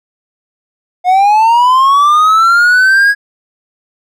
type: linear sweep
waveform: triangle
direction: up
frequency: 714 to 1663 Hz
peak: -3 dBFS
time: 1.04-3.15 s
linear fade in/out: 50 ms
effects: none